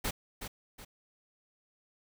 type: noise with echo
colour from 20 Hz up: pink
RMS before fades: -33 dBFS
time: 0.04-0.11 s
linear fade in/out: 10 ms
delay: 370 ms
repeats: 2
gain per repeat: -8 dB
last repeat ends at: 0.85 s
effects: none